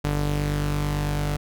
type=tone pair together; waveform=sawtooth; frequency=49 / 146.83 Hz; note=G1 / D3; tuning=0 / 0 cents; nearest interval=octave + perfect fifth; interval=1900 cents; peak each=-22 dBFS; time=0.04-1.37 s; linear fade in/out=10 ms; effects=none